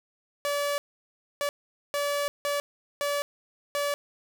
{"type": "tone bursts at uneven times", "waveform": "sawtooth", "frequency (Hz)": 575, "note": "D5", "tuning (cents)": -37, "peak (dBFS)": -22, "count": 6, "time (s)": [[0.45, 0.78], [1.41, 1.49], [1.94, 2.28], [2.45, 2.6], [3.01, 3.22], [3.75, 3.94]], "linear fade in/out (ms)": 0, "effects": []}